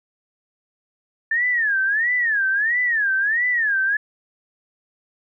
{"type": "tone with vibrato", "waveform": "sine", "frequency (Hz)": 1755, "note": "A6", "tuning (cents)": -5, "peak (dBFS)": -17, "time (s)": [1.31, 3.97], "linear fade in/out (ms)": 5, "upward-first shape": "sine", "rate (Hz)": 1.5, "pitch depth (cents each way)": 220, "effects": []}